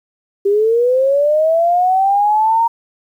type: linear sweep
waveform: sine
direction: up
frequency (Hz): 392 to 932.3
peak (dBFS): -10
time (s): 0.45-2.68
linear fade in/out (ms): 10
effects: 8-bit